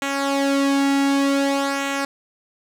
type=tone with flanger; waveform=sawtooth; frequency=277.2 Hz; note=C#4; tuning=in tune; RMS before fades=-20 dBFS; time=0.02-2.05 s; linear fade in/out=2 ms; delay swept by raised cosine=0.2 to 1.7 ms; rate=0.54 Hz; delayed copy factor=-0.65; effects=low-pass 9000 Hz 12 dB/octave + 7-bit